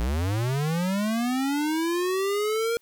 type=linear sweep; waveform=square; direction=up; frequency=54.5 to 470.4 Hz; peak=-24 dBFS; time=0-2.77 s; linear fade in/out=0 ms; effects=white hiss -66 dBFS RMS until 2.81 s